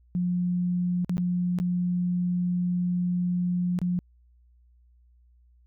sine tone with dropouts, 178 Hz, F3, 33 cents sharp, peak -23 dBFS, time 0.15-3.99 s, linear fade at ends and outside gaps 0 ms, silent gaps 1.046-1.095 / 1.17-1.18 / 1.587-1.6 / 3.789-3.816 s, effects added 60 Hz sine -56 dBFS peak until 5.66 s

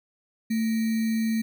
sine tone with sample-and-hold, 223.2 Hz, A3, 25 cents sharp, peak -22 dBFS, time 0.5-1.42 s, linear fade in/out 10 ms, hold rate 2100 Hz, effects none

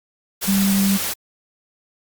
sine tone in noise, 196 Hz, G3, in tune, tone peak -15 dBFS, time 0.47-0.98 s, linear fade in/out 20 ms, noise white, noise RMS -24 dBFS, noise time 0.41-1.14 s, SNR +6 dB, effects Opus 48 kbps

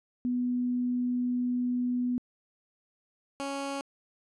sine / 15% pulse tone pair in turn, 246.9 / 277.1 Hz, B3 / C#4, 0 / -1 cents, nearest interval major second, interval 199 cents, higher second, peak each -26 dBFS, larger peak neither, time 0.25-2.18 / 3.4-3.81 s, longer first, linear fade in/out 0 ms, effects resampled to 24000 Hz

